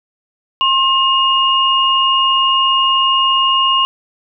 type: tone pair together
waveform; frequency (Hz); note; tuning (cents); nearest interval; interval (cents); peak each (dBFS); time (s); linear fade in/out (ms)
sine; 1066 / 2849; C6 / F7; +32 / +34; octave + perfect fourth; 1702; -13; 0.61-3.85; 0
effects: none